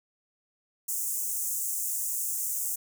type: high-pass noise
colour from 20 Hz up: pink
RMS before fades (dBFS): -31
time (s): 0.88-2.76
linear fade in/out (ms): 10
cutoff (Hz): 6700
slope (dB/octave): 48
effects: none